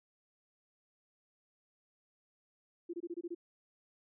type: tone bursts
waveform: sine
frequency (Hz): 344.2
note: F4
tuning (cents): -25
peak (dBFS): -37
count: 7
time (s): 2.89-3.349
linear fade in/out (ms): 10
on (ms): 45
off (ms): 24
effects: none